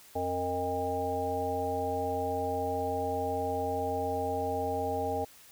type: harmonic tone with a mistuned harmonic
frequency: 89.2 Hz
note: F2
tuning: 37 cents sharp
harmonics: 1 / 3 / 5 / 7 / 9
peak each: -39 / -39 / -34 / -36 / -33 dBFS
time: 0.15-5.25 s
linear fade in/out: 10 ms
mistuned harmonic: 5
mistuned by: +50 cents
effects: white hiss -55 dBFS RMS until 5.51 s